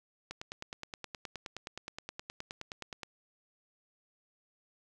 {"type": "click train", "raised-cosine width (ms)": 0.2, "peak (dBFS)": -23, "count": 27, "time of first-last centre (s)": [0.31, 3.033], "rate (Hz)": 9.55, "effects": []}